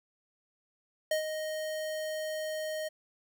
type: tone with ADSR envelope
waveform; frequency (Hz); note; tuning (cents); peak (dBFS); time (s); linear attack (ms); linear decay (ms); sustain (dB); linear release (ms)
square; 622.3; D#5; 0; -26; 1.11-2.89; 4; 110; -8; 15
effects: none